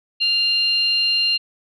sine tone pair together, 2794 / 4177 Hz, F7 / C8, 0 / -4 cents, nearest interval perfect fifth, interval 696 cents, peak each -18 dBFS, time 0.2-1.38 s, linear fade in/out 20 ms, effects tanh soft clip ceiling -8 dBFS

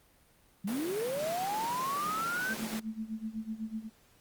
sine linear sweep, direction up, 180.1 to 1568 Hz, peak -31 dBFS, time 0.64-2.54 s, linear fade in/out 10 ms
pink high-pass noise, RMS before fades -41 dBFS, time 0.67-2.8 s, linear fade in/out 10 ms, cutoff 140 Hz, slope 48 dB/octave
sine tone with tremolo, 220 Hz, A3, in tune, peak -32 dBFS, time 2.48-3.9 s, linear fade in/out 50 ms, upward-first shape sine, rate 8 Hz, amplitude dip 85%
effects pink hiss -64 dBFS RMS until 4.2 s + Opus 32 kbps

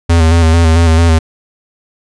square tone with vibrato, 82.41 Hz, E2, in tune, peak -6 dBFS, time 0.09-1.19 s, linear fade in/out 10 ms, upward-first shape square, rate 4.5 Hz, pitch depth 38 cents each way, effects resampled to 22050 Hz

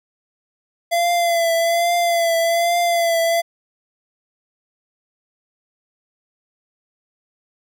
square tone with vibrato, 680 Hz, F5, 46 cents flat, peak -16 dBFS, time 0.91-3.42 s, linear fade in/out 20 ms, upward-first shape triangle, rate 1.2 Hz, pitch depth 44 cents each way, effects none

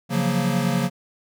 square chord, Gb major seventh, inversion second, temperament equal, 138.59 / 174.61 / 185 / 233.1 Hz, Db3 / F3 / Gb3 / Bb3, 0 / 0 / 0 / 0 cents, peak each -26 dBFS, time 0.09-0.9 s, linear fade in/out 50 ms, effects none

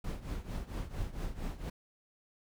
brown noise with tremolo, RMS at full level -35 dBFS, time 0.04-1.7 s, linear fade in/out 5 ms, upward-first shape triangle, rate 4.4 Hz, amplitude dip 85%, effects none

